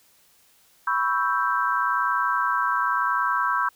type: chord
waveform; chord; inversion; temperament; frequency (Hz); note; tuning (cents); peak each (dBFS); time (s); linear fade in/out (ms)
sine; C# half-diminished seventh; third; equal; 987.8 / 1108.7 / 1318.5 / 1568; B5 / C#6 / E6 / G6; 0 / 0 / 0 / 0; -26; 0.87-3.69; 5
effects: white hiss -59 dBFS RMS until 3.75 s